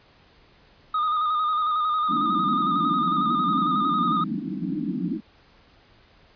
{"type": "tone with vibrato", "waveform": "triangle", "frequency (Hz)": 1235, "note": "D#6", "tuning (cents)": -13, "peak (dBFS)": -19, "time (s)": [0.94, 4.24], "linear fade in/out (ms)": 5, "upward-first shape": "square", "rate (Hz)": 11, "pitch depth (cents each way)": 36}
{"type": "band-pass noise", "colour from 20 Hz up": "white", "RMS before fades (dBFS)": -28, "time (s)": [2.08, 5.21], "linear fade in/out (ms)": 50, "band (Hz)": [160, 320], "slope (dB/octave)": 96}
{"effects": ["pink hiss -56 dBFS RMS until 6.35 s", "resampled to 11025 Hz"]}